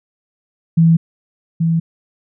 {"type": "tone pair in turn", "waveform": "sine", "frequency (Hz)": [164.81, 164.81], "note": ["E3", "E3"], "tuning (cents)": [0, 0], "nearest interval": "unison", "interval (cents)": 0, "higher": "neither", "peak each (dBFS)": [-7, -12], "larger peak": "first", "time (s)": [[0.77, 0.97], [1.6, 1.8]], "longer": "neither", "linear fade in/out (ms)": 10, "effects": []}